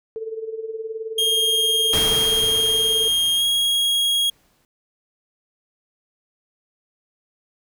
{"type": "tone with tremolo", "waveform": "sine", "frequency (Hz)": 444.1, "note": "A4", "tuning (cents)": 16, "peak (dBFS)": -24, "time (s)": [0.16, 3.08], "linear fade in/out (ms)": 0, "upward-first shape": "sine", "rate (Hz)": 19, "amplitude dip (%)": 70}
{"type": "tone with pitch glide", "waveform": "45% pulse", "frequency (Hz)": [3233, 3290], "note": ["G#7", "G#7"], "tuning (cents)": [-47, -17], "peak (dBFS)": -17, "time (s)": [1.18, 4.3], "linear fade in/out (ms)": 5, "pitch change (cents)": 30, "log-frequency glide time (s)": [3.35, 3.44]}
{"type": "noise with exponential decay", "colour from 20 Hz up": "pink", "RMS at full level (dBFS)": -24, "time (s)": [1.93, 4.65], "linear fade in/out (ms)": 1, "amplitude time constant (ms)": 590}
{"effects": []}